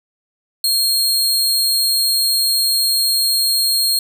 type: tone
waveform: sawtooth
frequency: 4244 Hz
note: C8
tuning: 24 cents sharp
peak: -11 dBFS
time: 0.64-3.99 s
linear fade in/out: 2 ms
effects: none